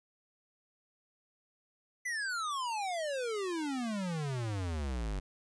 square exponential sweep, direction down, 2032 to 46.25 Hz, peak -34 dBFS, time 2.05-5.2 s, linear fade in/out 10 ms, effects resampled to 22050 Hz

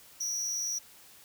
square tone with amplitude modulation, 5800 Hz, F#8, 35 cents flat, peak -27 dBFS, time 0.2-0.79 s, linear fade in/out 10 ms, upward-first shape sine, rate 239 Hz, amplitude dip 95%, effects white hiss -55 dBFS RMS until 1.24 s

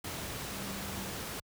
sine tone in noise, 195.1 Hz, G3, 8 cents flat, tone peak -44 dBFS, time 0.51-1.17 s, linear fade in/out 5 ms, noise pink, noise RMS -39 dBFS, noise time 0.04-1.4 s, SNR -8 dB, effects high-pass 60 Hz 12 dB/octave

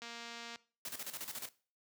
click train, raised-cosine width 0.2 ms, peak -30 dBFS, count 127, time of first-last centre 0.02-0.558 s, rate 234 Hz
white noise with tremolo, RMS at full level -42 dBFS, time 0.85-1.49 s, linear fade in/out 2 ms, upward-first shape square, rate 14 Hz, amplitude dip 70%
effects noise-tail reverb RT60 0.4 s tail -20 dB re dry + high-pass 100 Hz 12 dB/octave

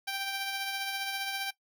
10% pulse tone with tremolo, 784 Hz, G5, in tune, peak -23 dBFS, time 0.07-1.51 s, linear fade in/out 10 ms, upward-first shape triangle, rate 15 Hz, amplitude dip 40%, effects noise-tail reverb RT60 0.1 s tail -18 dB re dry

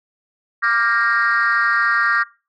sine chord, G minor seventh, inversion second, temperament equal with one note detuned, 1174.7 / 1396.9 / 1609.3 / 1864.7 Hz, D6 / F6 / G6 / Bb6, 0 / 0 / +45 / 0 cents, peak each -19 dBFS, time 0.62-2.24 s, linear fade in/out 20 ms, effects noise-tail reverb RT60 0.3 s tail -19 dB re dry + tanh soft clip ceiling -9 dBFS

